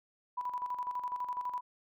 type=tone with tremolo; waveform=sine; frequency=988 Hz; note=B5; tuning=in tune; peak=-32 dBFS; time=0.37-1.61 s; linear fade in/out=10 ms; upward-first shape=square; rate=12 Hz; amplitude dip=60%; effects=none